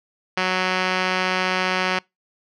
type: tone with low-pass filter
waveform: 5% pulse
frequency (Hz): 185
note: F#3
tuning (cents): 0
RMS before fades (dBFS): -22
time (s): 0.37-1.99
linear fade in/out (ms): 5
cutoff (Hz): 3700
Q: 3.5
effects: noise-tail reverb RT60 0.2 s tail -26 dB re dry